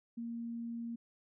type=tone; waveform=sine; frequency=233.1 Hz; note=A#3; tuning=in tune; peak=-38 dBFS; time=0.17-0.96 s; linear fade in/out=10 ms; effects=none